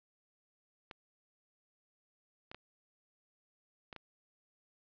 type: clicks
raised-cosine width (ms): 0.3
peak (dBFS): -30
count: 5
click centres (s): 0.912 / 2.515 / 2.546 / 3.928 / 3.963
effects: resampled to 11025 Hz + 12-bit